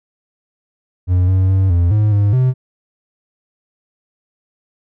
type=tone with pitch steps; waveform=triangle; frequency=90.4 / 93.9 / 95.4 / 86.6 / 106.1 / 102 / 128.3 Hz; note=F#2 / F#2 / G2 / F2 / G#2 / G#2 / C3; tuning=-40 / +26 / -47 / -14 / +38 / -31 / -34 cents; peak=-8 dBFS; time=1.07-2.54 s; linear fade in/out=50 ms; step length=210 ms; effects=none